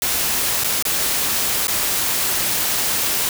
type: noise with dropouts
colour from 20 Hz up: white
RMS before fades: -20 dBFS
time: 0.02-3.29 s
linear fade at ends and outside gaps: 1 ms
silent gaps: 0.638-0.644 / 0.825-0.852 / 1.671-1.681 s
effects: none